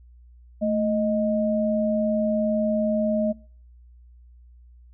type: tone pair together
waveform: sine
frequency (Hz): 219.8 / 622.3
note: A3 / D#5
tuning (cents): -2 / 0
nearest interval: octave + tritone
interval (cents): 1802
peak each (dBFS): -23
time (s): 0.61-3.33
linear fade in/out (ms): 20
effects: noise-tail reverb RT60 0.5 s tail -26 dB re dry + added 60 Hz sine -47 dBFS peak until 4.93 s